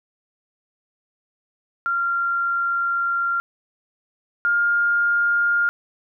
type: tone pair in turn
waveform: sine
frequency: 1384 / 1409.8 Hz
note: F6 / F6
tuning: -16 / +16 cents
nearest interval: unison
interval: 32 cents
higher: second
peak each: -19 / -16 dBFS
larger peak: second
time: 1.86-3.4 / 4.45-5.69 s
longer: first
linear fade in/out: 0 ms
effects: none